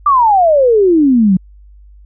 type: exponential sweep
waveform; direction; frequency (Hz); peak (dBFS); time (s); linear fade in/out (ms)
sine; down; 1200 to 179.3; -6; 0.06-1.37; 5
effects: added 50 Hz sine -37 dBFS peak until 2.05 s